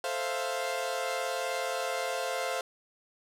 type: chord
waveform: sawtooth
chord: F major seventh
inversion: first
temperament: equal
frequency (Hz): 440 / 523.3 / 659.3 / 698.5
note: A4 / C5 / E5 / F5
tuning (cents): 0 / 0 / 0 / 0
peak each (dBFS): -36 / -30 / -35 / -31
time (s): 0.04-2.61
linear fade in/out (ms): 2
effects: low-pass 12000 Hz 12 dB/octave